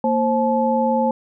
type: tone cluster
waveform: sine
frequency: 231.3 / 530 / 862 Hz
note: A#3 / C5 / A5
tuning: -13 / +22 / -36 cents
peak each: -20 dBFS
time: 0.04-1.11 s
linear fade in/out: 2 ms
effects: none